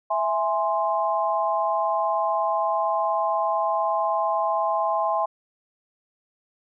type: chord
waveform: sine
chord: E augmented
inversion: none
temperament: equal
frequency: 659.3 / 830.6 / 1046.5 Hz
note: E5 / G#5 / B#5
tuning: 0 / 0 / 0 cents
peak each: -25 dBFS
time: 0.1-5.26 s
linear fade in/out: 10 ms
effects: none